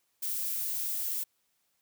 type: noise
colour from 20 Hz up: violet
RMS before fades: -33 dBFS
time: 0.22-1.24 s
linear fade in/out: 10 ms
effects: white hiss -75 dBFS RMS until 1.81 s + high-pass 60 Hz 12 dB/octave